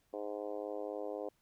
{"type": "harmonic tone", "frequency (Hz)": 103.83, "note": "G#2", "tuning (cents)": 0, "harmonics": [3, 4, 5, 6, 7, 8, 9, 10], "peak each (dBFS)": [-46, -43, -42, -46, -49, -55, -59, -60], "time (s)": [0.13, 1.29], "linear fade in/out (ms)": 5, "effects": ["pink hiss -75 dBFS RMS until 1.41 s"]}